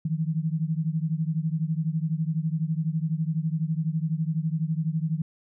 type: beating tone pair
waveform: sine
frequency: 155.56 / 167.56 Hz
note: D#3 / E3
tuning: 0 / +29 cents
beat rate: 12 Hz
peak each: -26 / -28 dBFS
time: 0.05-5.22 s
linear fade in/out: 5 ms
effects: none